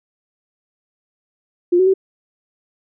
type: tone with pitch steps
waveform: sine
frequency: 351.8 / 373.9 / 382.8 Hz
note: F4 / F#4 / G4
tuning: +13 / +18 / -41 cents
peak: -10 dBFS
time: 1.72-1.939 s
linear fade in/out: 10 ms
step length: 73 ms
effects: none